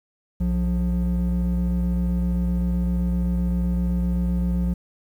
triangle tone pair together, 61.74 / 177.47 Hz, B1 / F3, 0 / +28 cents, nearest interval octave + tritone, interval 1828 cents, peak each -19 / -19 dBFS, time 0.4-4.74 s, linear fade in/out 10 ms, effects tanh soft clip ceiling -15 dBFS + 9-bit

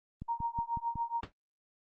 click train, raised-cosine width 5 ms, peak -28 dBFS, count 5, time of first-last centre 0.22-0.957 s, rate 5.43 Hz
sine tone with tremolo, 932.3 Hz, A#5, in tune, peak -28 dBFS, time 0.28-1.21 s, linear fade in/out 10 ms, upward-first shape triangle, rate 7.1 Hz, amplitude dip 100%
pink noise with exponential decay, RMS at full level -34 dBFS, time 1.23-1.32 s, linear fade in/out 2 ms, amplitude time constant 19 ms
effects low-pass 3000 Hz 12 dB/octave + Opus 24 kbps

